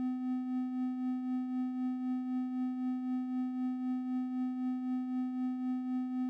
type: tone with tremolo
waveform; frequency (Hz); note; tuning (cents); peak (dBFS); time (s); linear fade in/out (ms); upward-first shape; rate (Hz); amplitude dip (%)
triangle; 254; B3; +49; -28; 0-6.29; 0; triangle; 3.9; 50
effects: none